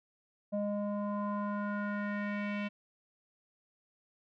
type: tone with low-pass filter sweep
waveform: square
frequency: 205.3 Hz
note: G#3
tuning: 20 cents flat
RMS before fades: -35 dBFS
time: 0.52-2.69 s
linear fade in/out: 20 ms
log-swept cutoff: 630 to 2600 Hz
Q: 3.4
effects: none